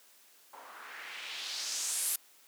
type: noise with low-pass filter sweep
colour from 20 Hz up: blue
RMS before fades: -38 dBFS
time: 0.53-2.16 s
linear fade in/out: 5 ms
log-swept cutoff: 890 to 12000 Hz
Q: 2.1
effects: white hiss -61 dBFS RMS until 2.47 s + high-pass 300 Hz 12 dB/octave